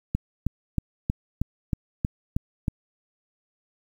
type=click train; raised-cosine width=5 ms; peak=-11 dBFS; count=9; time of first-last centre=0.15-2.682 s; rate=3.16 Hz; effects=8-bit